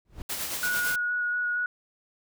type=noise with exponential growth; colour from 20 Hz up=brown; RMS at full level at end=-32 dBFS; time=0.05-0.22 s; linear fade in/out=1 ms; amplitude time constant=36 ms
type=noise with tremolo; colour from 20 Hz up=white; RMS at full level=-31 dBFS; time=0.29-0.96 s; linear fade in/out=10 ms; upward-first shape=sine; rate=8.9 Hz; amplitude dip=40%
type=tone with vibrato; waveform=sine; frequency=1457 Hz; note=F#6; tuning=27 cents flat; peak=-25 dBFS; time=0.63-1.66 s; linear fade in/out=2 ms; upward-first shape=square; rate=4.3 Hz; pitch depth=8 cents each way
effects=none